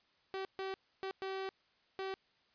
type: tone bursts at uneven times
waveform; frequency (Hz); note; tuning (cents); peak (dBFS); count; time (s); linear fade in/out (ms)
sawtooth; 383.8; G4; -37; -34; 5; 0.34-0.45 / 0.59-0.74 / 1.03-1.11 / 1.22-1.49 / 1.99-2.14; 0
effects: white hiss -72 dBFS RMS until 2.54 s + resampled to 11025 Hz